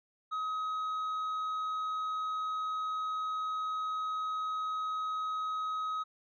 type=tone with tanh clipping; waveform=sine; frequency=1268 Hz; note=D#6; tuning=32 cents sharp; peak=-33 dBFS; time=0.31-6.04 s; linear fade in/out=20 ms; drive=4 dB; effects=none